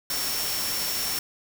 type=tone in noise; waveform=sine; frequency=5460 Hz; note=F8; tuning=40 cents flat; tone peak=-31 dBFS; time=0.1-1.19 s; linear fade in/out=2 ms; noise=white; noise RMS=-29 dBFS; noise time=0.1-1.19 s; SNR=-5 dB; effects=none